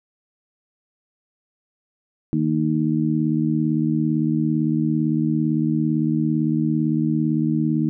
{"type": "harmonic tone", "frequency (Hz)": 77.78, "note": "D#2", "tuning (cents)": 0, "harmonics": [2, 3, 4], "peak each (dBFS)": [-22, -22, -22], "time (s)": [2.33, 7.89], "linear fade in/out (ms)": 0, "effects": []}